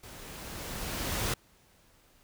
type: noise with level ramp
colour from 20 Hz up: pink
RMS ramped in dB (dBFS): -48 to -30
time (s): 0.03-1.34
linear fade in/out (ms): 5
effects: pink hiss -63 dBFS RMS until 2.23 s